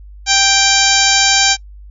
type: harmonic tone with a mistuned harmonic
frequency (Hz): 786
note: G5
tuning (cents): +4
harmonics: 1 / 2 / 3 / 4 / 5 / 6 / 7 / 8 / 9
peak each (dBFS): -18 / -18 / -18 / -18 / -18 / -18 / -18 / -18 / -18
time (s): 0.26-1.57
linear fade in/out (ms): 50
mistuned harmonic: 5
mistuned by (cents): -23
effects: noise-tail reverb RT60 0.1 s tail -23 dB re dry + added 50 Hz sine -33 dBFS peak until 1.9 s